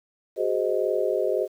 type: chord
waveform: sine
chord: Ab dominant seventh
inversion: third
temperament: just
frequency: 373.8 / 415.3 / 519.1 / 623 Hz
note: Gb4 / Ab4 / C5 / Eb5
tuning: +18 / 0 / -14 / +2 cents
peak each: -27 dBFS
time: 0.36-1.48 s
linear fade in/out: 50 ms
effects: 9-bit